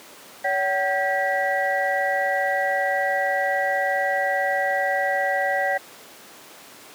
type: tone cluster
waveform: sine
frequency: 566 / 761 / 1603 / 1941 Hz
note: C#5 / F#5 / G6 / B6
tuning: +36 / +48 / +38 / -31 cents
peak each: -25 / -24 / -29 / -25 dBFS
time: 0.44-5.78 s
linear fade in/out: 10 ms
effects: pink hiss -44 dBFS RMS until 6.94 s + high-pass 300 Hz 12 dB/octave